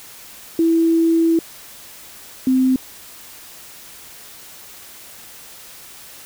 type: tone pair in turn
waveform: sine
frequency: 329.6 / 259.3 Hz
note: E4 / C4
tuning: 0 / -15 cents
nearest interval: major third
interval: 415 cents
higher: first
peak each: -12 dBFS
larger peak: neither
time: 0.59-1.39 / 2.47-2.76 s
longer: first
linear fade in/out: 2 ms
effects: white hiss -40 dBFS RMS until 6.25 s